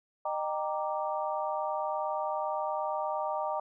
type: chord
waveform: sine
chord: Eb major seventh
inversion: none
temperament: equal with one note detuned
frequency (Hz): 613 / 784 / 932.3 / 1174.7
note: Eb5 / G5 / Bb5 / D6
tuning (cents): -26 / 0 / 0 / 0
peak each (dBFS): -34 / -35 / -35 / -38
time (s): 0.25-3.6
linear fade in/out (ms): 5
effects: none